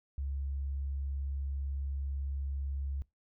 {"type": "tone", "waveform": "sine", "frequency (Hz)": 69, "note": "C#2", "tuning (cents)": -7, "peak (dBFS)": -33, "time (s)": [0.18, 3.02], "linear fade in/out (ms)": 0, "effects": ["noise-tail reverb RT60 0.2 s tail -23 dB re dry"]}